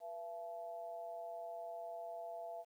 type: tone with amplitude modulation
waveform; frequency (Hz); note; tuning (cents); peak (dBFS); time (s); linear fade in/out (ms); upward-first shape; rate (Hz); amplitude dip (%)
sine; 676; E5; +43; -40; 0-2.65; 50; sine; 188; 75
effects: 12-bit